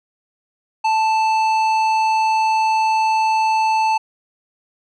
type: tone with tanh clipping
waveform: sine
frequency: 880 Hz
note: A5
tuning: in tune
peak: -16 dBFS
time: 0.84-3.98 s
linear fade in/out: 10 ms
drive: 12 dB
effects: none